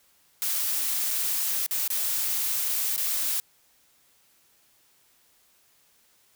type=noise with dropouts; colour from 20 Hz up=blue; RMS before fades=-27 dBFS; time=0.42-3.4 s; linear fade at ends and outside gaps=0 ms; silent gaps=1.106-1.11 / 1.663-1.71 / 1.877-1.903 / 2.963-2.978 s; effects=white hiss -63 dBFS RMS until 6.35 s